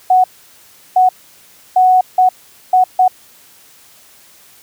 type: tone bursts at uneven times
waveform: sine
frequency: 740 Hz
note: F#5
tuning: in tune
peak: -6 dBFS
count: 6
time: 0.1-0.24 / 0.96-1.09 / 1.76-2.01 / 2.18-2.29 / 2.73-2.84 / 2.99-3.08 s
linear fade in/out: 5 ms
effects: white hiss -45 dBFS RMS until 4.62 s + high-pass 60 Hz 12 dB/octave